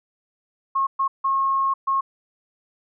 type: tone bursts at uneven times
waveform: sine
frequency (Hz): 1084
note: C#6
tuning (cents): -39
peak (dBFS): -18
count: 4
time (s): 0.75-0.87 / 0.99-1.08 / 1.24-1.74 / 1.87-2.01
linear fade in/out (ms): 10
effects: none